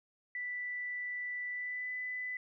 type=tone with pitch glide; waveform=sine; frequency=1975.5 to 1999.6 Hz; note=B6 to B6; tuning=0 to +21 cents; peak=-36 dBFS; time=0.35-2.37 s; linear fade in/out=2 ms; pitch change=+21 cents; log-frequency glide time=1.5-1.9 s; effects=none